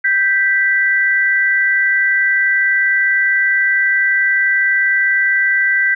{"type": "tone pair together", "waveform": "sine", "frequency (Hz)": [1568, 1972.5], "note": ["G6", "B6"], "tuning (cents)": [0, -3], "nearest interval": "major third", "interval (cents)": 397, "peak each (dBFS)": -14, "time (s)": [0.04, 5.95], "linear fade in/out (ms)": 10, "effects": []}